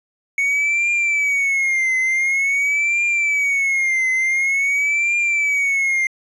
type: tone with vibrato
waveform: triangle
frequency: 2217 Hz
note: C#7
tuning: in tune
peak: -14 dBFS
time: 0.38-6.07 s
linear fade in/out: 2 ms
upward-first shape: triangle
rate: 0.47 Hz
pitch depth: 140 cents each way
effects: resampled to 24000 Hz + 9-bit